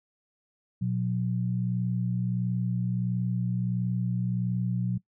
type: tone pair together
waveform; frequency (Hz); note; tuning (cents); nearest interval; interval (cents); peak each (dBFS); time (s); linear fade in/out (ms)
sine; 120.02 / 181.5; B2 / F#3; -49 / -33; perfect fifth; 716; -28; 0.81-4.98; 10
effects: noise-tail reverb RT60 0.1 s tail -20 dB re dry